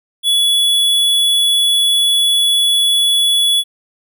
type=tone; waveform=square; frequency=3401 Hz; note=G#7; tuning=40 cents sharp; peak=-11 dBFS; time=0.23-3.64 s; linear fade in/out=50 ms; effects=none